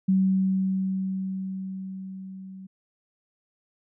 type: tone with level ramp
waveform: sine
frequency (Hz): 190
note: F#3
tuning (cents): +46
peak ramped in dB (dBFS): -17 to -39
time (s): 0.08-2.67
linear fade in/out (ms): 10
effects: none